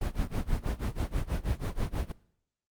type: noise with tremolo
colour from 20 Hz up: brown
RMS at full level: -27 dBFS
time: 0.01-2.12 s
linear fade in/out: 5 ms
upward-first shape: sine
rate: 6.2 Hz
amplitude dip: 95%
effects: noise-tail reverb RT60 0.7 s tail -20 dB re dry + Opus 24 kbps